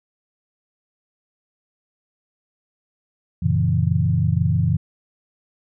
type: chord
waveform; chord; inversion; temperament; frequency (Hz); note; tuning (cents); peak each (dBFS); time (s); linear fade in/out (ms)
sine; F# dominant seventh; none; equal; 92.5 / 116.54 / 138.59 / 164.81; F#2 / A#2 / C#3 / E3; 0 / 0 / 0 / 0; -21 / -22 / -22 / -21; 3.42-4.77; 10
effects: none